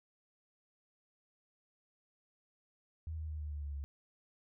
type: tone with pitch steps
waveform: sine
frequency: 80 / 78.31 / 76.65 / 75.03 / 73.45 / 71.89 / 70.37 Hz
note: D#2 / D#2 / D#2 / D2 / D2 / D2 / C#2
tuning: +49 / +12 / -25 / +38 / +1 / -36 / +27 cents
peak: -38 dBFS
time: 3.07-3.84 s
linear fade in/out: 0 ms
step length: 110 ms
effects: none